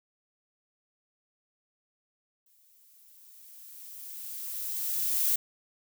violet noise with exponential growth, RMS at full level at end -25 dBFS, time 2.46-5.36 s, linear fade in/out 5 ms, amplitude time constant 630 ms, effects none

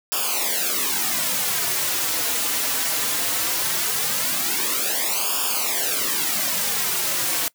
white noise with flanger, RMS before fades -23 dBFS, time 0.12-7.48 s, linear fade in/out 0 ms, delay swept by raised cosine 0.49 to 5.59 ms, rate 0.19 Hz, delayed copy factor -1, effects noise-tail reverb RT60 0.1 s tail -22 dB re dry + high-pass 150 Hz 12 dB/octave

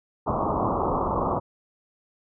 white low-pass noise, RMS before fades -25 dBFS, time 0.26-1.4 s, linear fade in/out 20 ms, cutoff 1200 Hz, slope 96 dB/octave, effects none

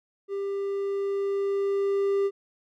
triangle tone with level ramp, 396.8 Hz, G4, 21 cents sharp, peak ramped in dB -26 to -19 dBFS, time 0.28-2.31 s, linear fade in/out 50 ms, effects none

